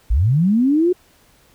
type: linear sweep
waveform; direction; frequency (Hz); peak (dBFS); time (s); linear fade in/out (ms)
sine; up; 45 to 370; -12; 0.1-0.93; 10
effects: pink hiss -54 dBFS RMS until 1.54 s